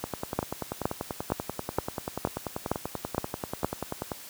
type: two click trains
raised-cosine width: 1 ms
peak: -10 / -16 dBFS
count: 8 / 43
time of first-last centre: 0.39-3.646 / 0.04-4.118 s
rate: 2.15 / 10.3 Hz
effects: white hiss -45 dBFS RMS until 4.29 s + high-pass 60 Hz 12 dB/octave